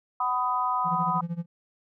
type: harmonic tone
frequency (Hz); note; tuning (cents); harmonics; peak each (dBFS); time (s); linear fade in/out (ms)
249.8; B3; +20; 3 / 4 / 5; -31 / -26 / -28; 0.2-1.21; 5
type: tone with tremolo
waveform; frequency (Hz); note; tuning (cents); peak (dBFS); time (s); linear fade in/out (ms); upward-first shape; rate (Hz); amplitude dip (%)
triangle; 170.2; F3; -44; -24; 0.84-1.46; 50; sine; 13; 90
effects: none